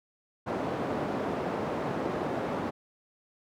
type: band-pass noise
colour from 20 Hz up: white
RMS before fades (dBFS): -32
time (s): 0.46-2.71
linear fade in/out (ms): 20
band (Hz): 140 to 640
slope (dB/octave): 12
effects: none